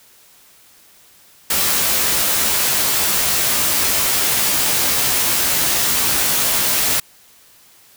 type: noise with comb filter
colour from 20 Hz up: white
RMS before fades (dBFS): -17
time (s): 1.5-7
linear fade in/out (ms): 5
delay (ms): 15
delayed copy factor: +0.65
effects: white hiss -49 dBFS RMS until 7.96 s